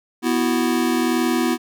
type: chord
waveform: square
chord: B suspended fourth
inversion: none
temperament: just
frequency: 246.9 / 329.3 / 370.4 Hz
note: B3 / E4 / F#4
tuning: 0 / -2 / +2 cents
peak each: -21 / -22 / -26 dBFS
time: 0.22-1.58 s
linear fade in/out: 50 ms
effects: none